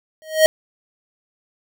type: tone with exponential growth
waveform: square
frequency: 629 Hz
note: D#5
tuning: 19 cents sharp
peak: -6 dBFS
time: 0.22-0.46 s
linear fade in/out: 0 ms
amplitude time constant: 52 ms
effects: none